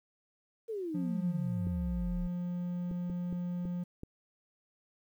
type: exponential sweep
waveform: sine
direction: down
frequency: 466.2 to 33.92 Hz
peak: -34 dBFS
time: 0.68-2.28 s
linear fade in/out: 20 ms
type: tone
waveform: triangle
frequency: 176.8 Hz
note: F3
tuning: 22 cents sharp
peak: -31 dBFS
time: 0.94-3.84 s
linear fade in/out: 10 ms
type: clicks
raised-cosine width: 3 ms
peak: -29 dBFS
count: 6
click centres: 1.67 / 2.913 / 3.099 / 3.327 / 3.654 / 4.034 s
effects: 11-bit